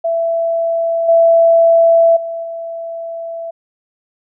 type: tone with level steps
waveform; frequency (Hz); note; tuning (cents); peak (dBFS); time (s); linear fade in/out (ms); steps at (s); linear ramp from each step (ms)
sine; 666; E5; +18; -13 / -6 / -20 / -22; 0.04-3.51; 10; 1.08 / 2.16 / 2.43; 10
effects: none